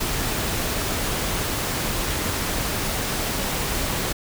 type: noise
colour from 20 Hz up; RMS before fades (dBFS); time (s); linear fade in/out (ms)
pink; -25; 0-4.13; 10
effects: none